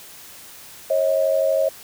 sine tone pair together, 544 / 636.3 Hz, C#5 / D#5, -33 / +39 cents, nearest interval minor third, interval 272 cents, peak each -19 dBFS, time 0.9-1.69 s, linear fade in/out 5 ms, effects white hiss -42 dBFS RMS until 1.83 s

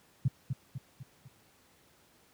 sine tone with echo, 130.81 Hz, C3, in tune, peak -22 dBFS, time 0.25-0.28 s, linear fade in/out 5 ms, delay 250 ms, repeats 4, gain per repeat -6 dB, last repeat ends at 1.28 s, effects pink hiss -64 dBFS RMS until 2.33 s + high-pass 80 Hz 12 dB/octave

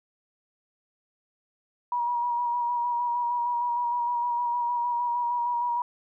sine tone with vibrato, 960 Hz, B5, 49 cents flat, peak -24 dBFS, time 1.92-5.82 s, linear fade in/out 2 ms, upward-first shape square, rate 6.5 Hz, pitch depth 19 cents each way, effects none

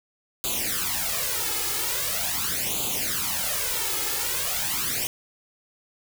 white noise with flanger, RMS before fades -27 dBFS, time 0.44-5.07 s, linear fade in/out 0 ms, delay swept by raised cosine 0.27 to 2.37 ms, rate 0.42 Hz, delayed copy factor +0.8, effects none

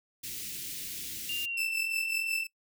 white band-stop noise, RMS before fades -39 dBFS, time 0.23-1.46 s, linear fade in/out 10 ms, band 360 to 2200 Hz, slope 24 dB/octave
sine tone with pitch glide, 2794 to 2680 Hz, F7 to E7, 0 to +28 cents, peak -31 dBFS, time 1.29-2.44 s, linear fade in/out 5 ms, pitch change -72 cents, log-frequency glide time 1.43-1.69 s
sawtooth tone with tremolo, 2637 Hz, E7, in tune, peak -26 dBFS, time 1.57-2.47 s, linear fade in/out 5 ms, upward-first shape triangle, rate 5.5 Hz, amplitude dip 80%
effects noise-tail reverb RT60 0.1 s tail -22 dB re dry

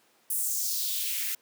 blue noise with high-pass filter sweep, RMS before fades -30 dBFS, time 0.3-1.35 s, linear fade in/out 5 ms, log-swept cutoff 10000 to 1700 Hz, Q 2.4, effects pink hiss -64 dBFS RMS until 1.41 s + high-pass 300 Hz 12 dB/octave

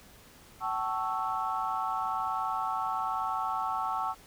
sine chord, F# minor seventh, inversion none, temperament equal with one note detuned, 759 / 880 / 1108.7 / 1318.5 Hz, F#5 / A5 / C#6 / E6, +44 / 0 / 0 / 0 cents, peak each -34 dBFS, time 0.6-4.15 s, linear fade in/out 50 ms, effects tanh soft clip ceiling -19 dBFS + pink hiss -55 dBFS RMS until 4.26 s

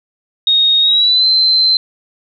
sine tone with pitch glide, 3730 to 4091 Hz, A#7 to C8, 0 to -40 cents, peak -8 dBFS, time 0.47-1.77 s, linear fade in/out 2 ms, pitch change +160 cents, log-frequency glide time 0.8-1.26 s, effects none

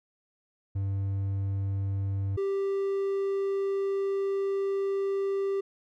triangle tone pair in turn, 98 / 392.9 Hz, G2 / G4, 0 / +4 cents, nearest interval 2 octaves, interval 2404 cents, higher second, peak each -25 / -24 dBFS, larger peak second, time 0.75-2.37 / 2.37-5.61 s, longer second, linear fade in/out 10 ms, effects none

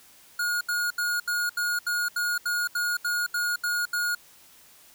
square tone bursts, 1437 Hz, F6, 49 cents sharp, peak -25 dBFS, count 13, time 0.39-4.15 s, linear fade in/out 5 ms, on 220 ms, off 75 ms, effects white hiss -54 dBFS RMS until 4.94 s

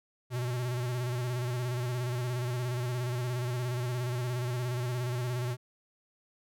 square tone with vibrato, 123.47 Hz, B2, in tune, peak -31 dBFS, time 0.3-5.57 s, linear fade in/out 50 ms, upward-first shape square, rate 17 Hz, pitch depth 43 cents each way, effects none

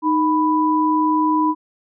sine tone pair together, 309.7 / 990 Hz, D#4 / B5, -8 / +4 cents, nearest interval octave + minor sixth, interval 2012 cents, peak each -17 dBFS, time 0.02-1.55 s, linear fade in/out 50 ms, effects none

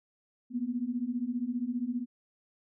sine beating tone pair, 234.4 / 249.4 Hz, A#3 / B3, +10 / +17 cents, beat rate 15 Hz, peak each -34 / -32 dBFS, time 0.5-2.06 s, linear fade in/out 50 ms, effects none

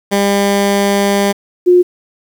15% pulse / sine tone pair in turn, 200 / 357.9 Hz, G3 / F4, +35 / +42 cents, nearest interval minor seventh, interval 1007 cents, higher second, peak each -4 dBFS, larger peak neither, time 0.11-1.33 / 1.66-1.83 s, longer first, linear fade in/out 20 ms, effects 7-bit

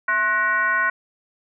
sine tone with frequency modulation, 1480 Hz, F#6, in tune, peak -17 dBFS, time 0.08-0.9 s, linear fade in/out 5 ms, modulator 409 Hz, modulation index 1.1, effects none

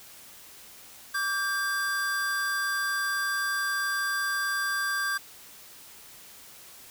square tone pair together, 1158 / 1589.6 Hz, D6 / G6, -25 / +24 cents, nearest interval perfect fourth, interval 549 cents, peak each -34 / -28 dBFS, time 1.14-5.18 s, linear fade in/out 10 ms, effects white hiss -49 dBFS RMS until 6.9 s

